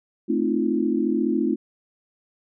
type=chord; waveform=sine; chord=F dominant seventh; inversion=first; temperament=equal with one note detuned; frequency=220 / 261.6 / 311.1 / 345.4 Hz; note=A3 / C4 / Eb4 / F4; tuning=0 / 0 / 0 / -19 cents; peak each=-25 dBFS; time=0.28-1.56 s; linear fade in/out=20 ms; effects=none